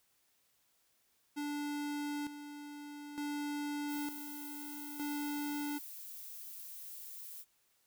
square tone with tremolo, 292 Hz, D4, 10 cents flat, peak -37 dBFS, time 1.36-5.79 s, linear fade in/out 20 ms, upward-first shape square, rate 0.55 Hz, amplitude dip 65%
violet noise, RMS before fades -48 dBFS, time 3.87-7.45 s, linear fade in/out 50 ms
effects white hiss -74 dBFS RMS until 7.86 s

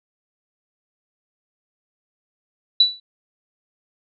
sine tone with exponential decay, 3951 Hz, B7, in tune, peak -7 dBFS, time 2.8-3 s, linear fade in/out 5 ms, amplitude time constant 43 ms, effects none

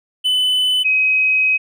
triangle / sine tone pair in turn, 3011 / 2532 Hz, F#7 / D#7, +30 / +30 cents, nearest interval minor third, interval 300 cents, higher first, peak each -12 dBFS, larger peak neither, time 0.24-0.84 / 0.84-1.58 s, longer second, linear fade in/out 20 ms, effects none

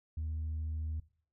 sine tone, 78.4 Hz, D#2, 14 cents sharp, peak -32 dBFS, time 0.17-1 s, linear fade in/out 5 ms, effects noise-tail reverb RT60 0.5 s tail -21 dB re dry + tanh soft clip ceiling -32 dBFS

